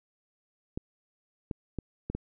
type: clicks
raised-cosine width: 3 ms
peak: -20 dBFS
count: 5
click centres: 0.775 / 1.512 / 1.787 / 2.1 / 2.15 s
effects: none